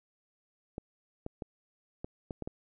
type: clicks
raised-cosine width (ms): 2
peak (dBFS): -24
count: 7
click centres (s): 0.781 / 1.264 / 1.422 / 2.045 / 2.308 / 2.423 / 2.475
effects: none